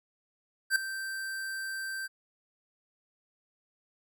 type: tone with ADSR envelope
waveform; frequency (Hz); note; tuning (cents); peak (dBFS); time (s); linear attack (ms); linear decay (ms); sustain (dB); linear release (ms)
square; 1563; G6; -6; -21; 0.7-2.08; 58; 4; -14; 25
effects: none